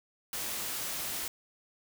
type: noise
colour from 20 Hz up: white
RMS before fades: -36 dBFS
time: 0.33-1.28 s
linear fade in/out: 2 ms
effects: none